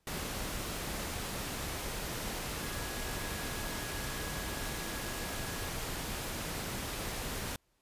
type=tone in noise; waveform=sine; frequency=1665 Hz; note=G#6; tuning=4 cents sharp; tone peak=-48 dBFS; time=2.63-5.68 s; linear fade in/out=2 ms; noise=pink; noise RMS=-38 dBFS; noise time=0.07-7.56 s; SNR=-13 dB; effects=pink hiss -75 dBFS RMS until 7.81 s + resampled to 32000 Hz